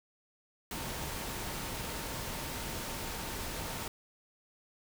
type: tone in noise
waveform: sine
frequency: 912 Hz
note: A#5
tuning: 38 cents flat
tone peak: -50 dBFS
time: 0.71-3.88 s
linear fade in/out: 2 ms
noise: pink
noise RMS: -39 dBFS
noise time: 0.71-3.88 s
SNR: -14 dB
effects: none